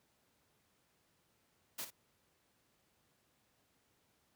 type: noise with echo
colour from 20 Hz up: white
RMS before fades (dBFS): -42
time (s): 1.78-1.85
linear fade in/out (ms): 10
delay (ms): 56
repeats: 1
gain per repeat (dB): -11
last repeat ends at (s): 1.906
effects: pink hiss -75 dBFS RMS until 4.35 s + high-pass 80 Hz 12 dB/octave